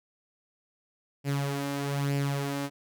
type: tone with flanger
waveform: sawtooth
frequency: 140.7 Hz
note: C#3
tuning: 26 cents sharp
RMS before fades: -30 dBFS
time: 1.24-2.7 s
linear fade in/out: 50 ms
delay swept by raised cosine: 0.39 to 3.39 ms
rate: 1.1 Hz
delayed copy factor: +0.55
effects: none